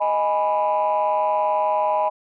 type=chord; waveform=sine; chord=G# minor; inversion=second; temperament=equal; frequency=622.3 / 830.6 / 987.8 Hz; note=D#5 / G#5 / B5; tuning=0 / 0 / 0 cents; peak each=-21 dBFS; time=0-2.1 s; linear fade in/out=20 ms; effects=tanh soft clip ceiling -12 dBFS